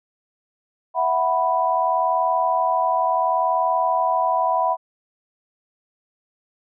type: chord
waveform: sine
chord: E suspended second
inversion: none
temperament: equal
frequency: 659.3 / 740 / 987.8 Hz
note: E5 / F#5 / B5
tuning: 0 / 0 / 0 cents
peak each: -23 / -22 / -20 dBFS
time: 0.94-4.77 s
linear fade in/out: 50 ms
effects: none